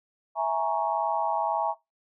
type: chord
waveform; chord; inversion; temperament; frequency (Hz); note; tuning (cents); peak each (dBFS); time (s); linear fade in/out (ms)
sine; A# half-diminished seventh; second; equal; 659.3 / 830.6 / 932.3 / 1108.7; E5 / G#5 / A#5 / C#6; 0 / 0 / 0 / 0; -29 / -28 / -29 / -33; 0.35-1.75; 50
effects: noise-tail reverb RT60 0.2 s tail -21 dB re dry